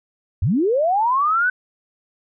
sine linear sweep, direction up, 69.3 to 1527 Hz, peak -15 dBFS, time 0.42-1.5 s, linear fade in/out 5 ms, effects none

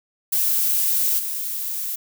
violet noise with level steps, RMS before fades -20 / -27 dBFS, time 0.32-1.96 s, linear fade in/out 10 ms, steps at 1.18 s, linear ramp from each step 20 ms, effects none

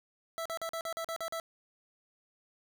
25% pulse tone bursts, 659.3 Hz, E5, in tune, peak -31 dBFS, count 9, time 0.38-1.399 s, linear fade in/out 0 ms, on 75 ms, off 43 ms, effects none

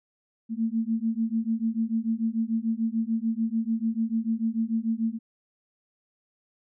sine beating tone pair, 222.2 / 229 Hz, A3 / A#3, +17 / -31 cents, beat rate 6.8 Hz, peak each -27 / -27 dBFS, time 0.49-5.19 s, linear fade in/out 50 ms, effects none

